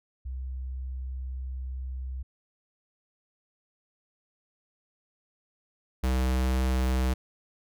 sine / square tone pair in turn, 64.5 / 64.2 Hz, C2 / C2, -24 / -32 cents, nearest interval unison, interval 8 cents, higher first, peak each -32 / -24 dBFS, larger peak second, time 0.25-2.23 / 6.03-7.14 s, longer first, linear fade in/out 10 ms, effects none

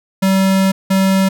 square tone pair in turn, 191.9 / 191.9 Hz, G3 / G3, -37 / -37 cents, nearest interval unison, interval 0 cents, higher neither, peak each -11 dBFS, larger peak neither, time 0.22-0.72 / 0.9-1.29 s, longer first, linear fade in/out 10 ms, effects none

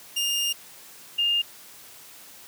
sawtooth / sine tone pair in turn, 2818 / 2818 Hz, F7 / F7, +15 / +15 cents, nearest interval unison, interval 0 cents, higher neither, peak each -20 dBFS, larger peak neither, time 0.16-0.53 / 1.18-1.42 s, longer first, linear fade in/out 10 ms, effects white hiss -47 dBFS RMS until 2.47 s + high-pass 100 Hz 12 dB/octave

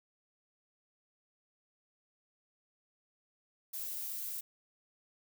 violet noise with high-pass filter sweep, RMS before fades -40 dBFS, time 3.73-4.41 s, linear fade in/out 10 ms, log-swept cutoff 640 to 230 Hz, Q 4.4, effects none

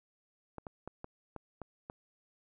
clicks, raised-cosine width 1 ms, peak -28 dBFS, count 7, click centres 0.583 / 0.668 / 0.876 / 1.044 / 1.363 / 1.617 / 1.899 s, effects none

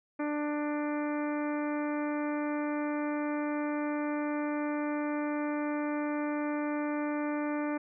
harmonic tone, 296.2 Hz, D4, 15 cents sharp, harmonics 1 / 2 / 3 / 4 / 5 / 6 / 7 / 8, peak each -31 / -37 / -41 / -43 / -45 / -47 / -48 / -49 dBFS, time 0.19-7.78 s, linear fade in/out 10 ms, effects none

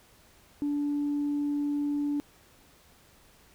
sine tone, 290 Hz, D4, 22 cents flat, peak -25 dBFS, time 0.62-2.2 s, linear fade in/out 0 ms, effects tanh soft clip ceiling -23 dBFS + pink hiss -59 dBFS RMS until 3.54 s

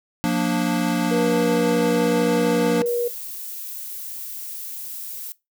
square chord, Bb major, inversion second, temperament equal with one note detuned, 177.46 / 233.1 / 293.7 Hz, F3 / Bb3 / D4, +28 / 0 / 0 cents, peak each -24 dBFS, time 0.24-2.82 s, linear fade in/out 0 ms
sine tone with pitch glide, 481 to 478 Hz, B4 to A#4, -46 to +43 cents, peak -20 dBFS, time 1.11-3.08 s, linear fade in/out 5 ms, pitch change -11 cents, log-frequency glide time 2.63-2.88 s
violet noise, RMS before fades -33 dBFS, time 2.86-5.32 s, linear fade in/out 0 ms
effects noise-tail reverb RT60 0.2 s tail -19 dB re dry

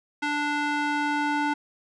square tone with band-pass filter sweep, 293.7 Hz, D4, in tune, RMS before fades -26 dBFS, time 0.22-1.54 s, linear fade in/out 10 ms, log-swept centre 1700 to 1100 Hz, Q 0.99, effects resampled to 24000 Hz

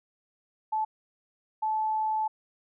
sine tone bursts at uneven times, 869 Hz, A5, 22 cents flat, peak -25 dBFS, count 2, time 0.72-0.85 / 1.62-2.28 s, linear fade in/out 10 ms, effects none

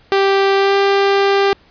sawtooth tone with pitch glide, 392 to 396.3 Hz, G4 to G4, 0 to +19 cents, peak -7 dBFS, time 0.12-1.53 s, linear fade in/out 0 ms, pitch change +19 cents, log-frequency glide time 0.56-0.75 s, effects pink hiss -50 dBFS RMS until 1.7 s + resampled to 11025 Hz

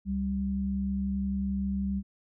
sine tone pair together, 69.3 / 196 Hz, C#2 / G3, 0 / 0 cents, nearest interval octave + tritone, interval 1800 cents, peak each -34 / -28 dBFS, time 0.05-2.03 s, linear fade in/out 50 ms, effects none

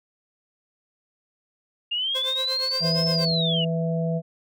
sine linear two-way sweep, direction up then down, 2794 to 5274 to 2794 Hz, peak -23 dBFS, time 1.91-3.65 s, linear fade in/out 10 ms, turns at 3.07 s
sawtooth tone with tremolo, 523.3 Hz, C5, in tune, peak -24 dBFS, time 2.14-3.26 s, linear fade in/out 20 ms, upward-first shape triangle, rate 8.5 Hz, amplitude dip 95%
harmonic tone, 164.81 Hz, E3, in tune, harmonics 1 / 3 / 4, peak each -23 / -31 / -30 dBFS, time 2.8-4.22 s, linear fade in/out 50 ms
effects none

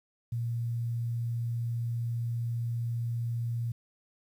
sine tone, 117.5 Hz, A#2, 14 cents sharp, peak -29 dBFS, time 0.32-3.72 s, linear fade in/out 5 ms, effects 10-bit

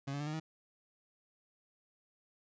30% pulse tone with pitch steps, 138 / 142.87 / 147.9 / 153.12 / 158.52 Hz, C#3 / D3 / D3 / D#3 / D#3, -7 / -47 / +13 / -27 / +33 cents, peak -34 dBFS, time 0.07-0.4 s, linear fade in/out 10 ms, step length 66 ms, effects resampled to 16000 Hz

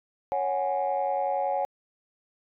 sine chord, C# suspended fourth, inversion none, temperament equal, 554.4 / 740 / 830.6 Hz, C#5 / F#5 / G#5, 0 / 0 / 0 cents, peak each -28 dBFS, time 0.32-1.65 s, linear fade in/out 0 ms, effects tanh soft clip ceiling -18 dBFS

